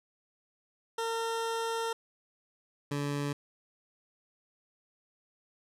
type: tone pair in turn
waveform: 20% pulse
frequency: 456.2 / 143.69 Hz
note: A#4 / D3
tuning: -37 / -37 cents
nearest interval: octave + minor sixth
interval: 2000 cents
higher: first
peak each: -26 dBFS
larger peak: neither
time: 0.98-1.93 / 2.91-3.33 s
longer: first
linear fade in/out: 5 ms
effects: low-pass 11000 Hz 12 dB/octave